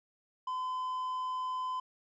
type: tone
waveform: triangle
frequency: 1019 Hz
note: C6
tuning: 46 cents flat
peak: -31 dBFS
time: 0.47-1.8 s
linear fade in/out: 5 ms
effects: resampled to 16000 Hz + 12-bit